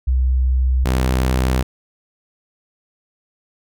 sine / sawtooth tone pair in turn, 63.9 / 63.9 Hz, C2 / C2, -40 / -40 cents, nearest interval unison, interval 0 cents, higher neither, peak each -13 / -11 dBFS, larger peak second, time 0.07-0.85 / 0.85-1.63 s, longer neither, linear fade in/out 10 ms, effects none

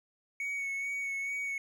triangle tone with vibrato, 2225 Hz, C#7, 6 cents sharp, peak -31 dBFS, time 0.4-1.58 s, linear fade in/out 2 ms, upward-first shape sine, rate 2.3 Hz, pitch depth 22 cents each way, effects 12-bit

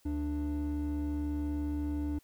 triangle tone pair together, 73.42 / 294.7 Hz, D2 / D4, 0 / +6 cents, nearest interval 2 octaves, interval 2406 cents, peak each -31 / -30 dBFS, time 0.05-2.19 s, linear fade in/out 10 ms, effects tanh soft clip ceiling -26 dBFS + white hiss -67 dBFS RMS until 2.23 s

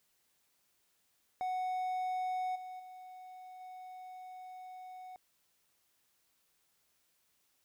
triangle tone with level steps, 740 Hz, F#5, in tune, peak -31 / -41 / -46 / -44 dBFS, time 1.41-5.16 s, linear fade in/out 0 ms, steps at 2.55 / 2.79 / 3.6 s, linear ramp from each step 10 ms, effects white hiss -75 dBFS RMS until 7.64 s

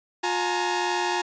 sawtooth tone cluster, 356.1 / 844 / 927 Hz, F4 / G#5 / A#5, +34 / +28 / -10 cents, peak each -24 dBFS, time 0.23-1.22 s, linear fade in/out 10 ms, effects resampled to 16000 Hz

